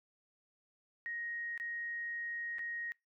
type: tone with dropouts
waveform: sine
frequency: 1876 Hz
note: A#6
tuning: 11 cents sharp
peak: -38 dBFS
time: 1.06-2.92 s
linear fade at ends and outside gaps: 0 ms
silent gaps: 1.577-1.599 / 2.584-2.592 s
effects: noise-tail reverb RT60 0.2 s tail -24 dB re dry